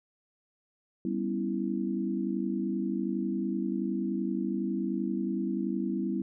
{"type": "chord", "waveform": "sine", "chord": "C# half-diminished seventh", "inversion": "second", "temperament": "equal", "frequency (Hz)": [196, 246.9, 277.2, 329.6], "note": ["G3", "B3", "C#4", "E4"], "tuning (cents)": [0, 0, 0, 0], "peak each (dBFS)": [-32, -34, -37, -33], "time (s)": [1.05, 6.22], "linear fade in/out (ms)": 2, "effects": []}